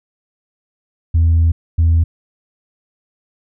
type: tone bursts at uneven times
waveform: sine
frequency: 82.41 Hz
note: E2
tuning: in tune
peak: -7 dBFS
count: 2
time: 1.14-1.52 / 1.78-2.04 s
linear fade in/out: 10 ms
effects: tanh soft clip ceiling -7 dBFS